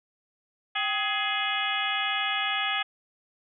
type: harmonic tone with a mistuned harmonic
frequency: 419.1 Hz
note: G#4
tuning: 16 cents sharp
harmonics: 2 / 3 / 4 / 5 / 6 / 7 / 8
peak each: -33 / -33 / -33 / -33 / -33 / -33 / -33 dBFS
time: 0.75-2.83 s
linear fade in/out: 10 ms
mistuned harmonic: 2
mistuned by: -110 cents
effects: none